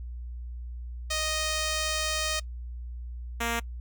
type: tone pair in turn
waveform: 5% pulse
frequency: 622.3 / 233.1 Hz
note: D#5 / A#3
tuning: 0 / 0 cents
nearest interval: octave + perfect fourth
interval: 1700 cents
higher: first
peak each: -16 dBFS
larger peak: neither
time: 1.1-2.4 / 3.4-3.6 s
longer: first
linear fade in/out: 10 ms
effects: noise-tail reverb RT60 0.1 s tail -23 dB re dry + added 60 Hz sine -35 dBFS peak until 3.8 s